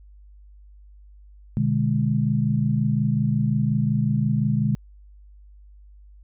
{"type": "chord", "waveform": "sine", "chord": "G# diminished", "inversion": "first", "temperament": "equal with one note detuned", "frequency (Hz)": [123.47, 149.05, 207.7], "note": ["B2", "D3", "G#3"], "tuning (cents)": [0, 26, 0], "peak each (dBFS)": -23, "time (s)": [1.57, 4.75], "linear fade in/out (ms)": 0, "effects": ["added 50 Hz sine -45 dBFS peak until 6.23 s"]}